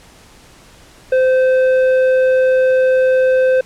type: tone with tanh clipping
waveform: sine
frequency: 517 Hz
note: C5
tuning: 21 cents flat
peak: -11 dBFS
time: 1.12-3.61 s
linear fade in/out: 5 ms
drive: 8 dB
effects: pink hiss -44 dBFS RMS until 3.65 s + low-pass 10000 Hz 12 dB/octave